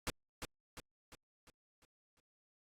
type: noise with echo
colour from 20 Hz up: pink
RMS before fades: -37 dBFS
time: 0.07-0.1 s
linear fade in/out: 0 ms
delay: 350 ms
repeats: 6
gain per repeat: -6 dB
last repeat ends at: 2.2 s
effects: low-pass 11000 Hz 12 dB/octave + Opus 48 kbps